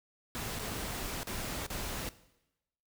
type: noise with dropouts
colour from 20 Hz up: pink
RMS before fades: -38 dBFS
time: 0.35-2.09 s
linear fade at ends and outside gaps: 0 ms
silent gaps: 0.589-0.594 / 1.232-1.271 / 1.665-1.702 s
effects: noise-tail reverb RT60 0.9 s tail -17 dB re dry